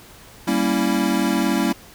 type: chord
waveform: square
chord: G diminished seventh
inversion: none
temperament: equal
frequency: 196 / 233.1 / 277.2 / 329.6 Hz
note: G3 / Bb3 / Db4 / Fb4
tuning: 0 / 0 / 0 / 0 cents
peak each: -24 dBFS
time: 0.47-1.73 s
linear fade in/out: 10 ms
effects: pink hiss -45 dBFS RMS until 1.94 s